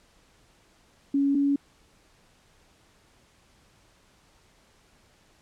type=tone pair in turn; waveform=sine; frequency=279.3 / 281.6 Hz; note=C#4 / C#4; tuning=+13 / +27 cents; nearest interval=unison; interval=14 cents; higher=second; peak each=-20 dBFS; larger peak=neither; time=1.14-1.35 / 1.35-1.56 s; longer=neither; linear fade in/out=5 ms; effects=pink hiss -61 dBFS RMS until 5.41 s + low-pass 9000 Hz 12 dB/octave